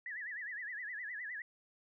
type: tone with vibrato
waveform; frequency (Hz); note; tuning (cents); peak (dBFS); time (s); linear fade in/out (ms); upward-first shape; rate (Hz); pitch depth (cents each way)
sine; 1828; A#6; -34; -40; 0.06-1.42; 2; sine; 9.7; 170
effects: none